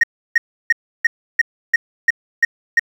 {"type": "tone bursts", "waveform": "sine", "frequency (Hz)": 1864.7, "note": "A#6", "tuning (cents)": 0, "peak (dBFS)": -6, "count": 9, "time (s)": [0.01, 2.795], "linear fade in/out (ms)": 5, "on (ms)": 25, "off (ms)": 320, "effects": ["tanh soft clip ceiling -7 dBFS", "7-bit"]}